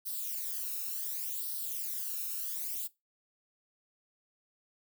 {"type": "noise with flanger", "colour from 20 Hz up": "violet", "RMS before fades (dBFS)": -37, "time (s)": [0.05, 2.88], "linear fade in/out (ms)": 20, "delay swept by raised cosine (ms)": [0.21, 0.76], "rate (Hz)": 0.68, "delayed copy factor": 0.75, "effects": ["noise-tail reverb RT60 0.2 s tail -19 dB re dry"]}